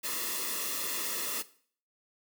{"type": "noise with comb filter", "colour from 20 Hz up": "white", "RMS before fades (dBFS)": -34, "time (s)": [0.03, 1.43], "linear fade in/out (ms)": 20, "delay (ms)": 1.3, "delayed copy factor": -0.75, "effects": ["noise-tail reverb RT60 0.5 s tail -17 dB re dry", "high-pass 200 Hz 12 dB/octave"]}